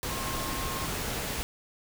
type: tone in noise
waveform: sine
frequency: 1072 Hz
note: C6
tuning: 42 cents sharp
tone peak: -38 dBFS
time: 0.1-0.86 s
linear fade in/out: 0 ms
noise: pink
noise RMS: -33 dBFS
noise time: 0.03-1.43 s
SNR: -8 dB
effects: none